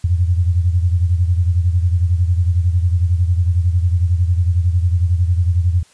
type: beating tone pair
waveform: sine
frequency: 86 / 97 Hz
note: F2 / G2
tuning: -26 / -18 cents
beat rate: 11 Hz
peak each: -13 / -19 dBFS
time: 0.04-5.83 s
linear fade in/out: 5 ms
effects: white hiss -51 dBFS RMS until 5.93 s + resampled to 22050 Hz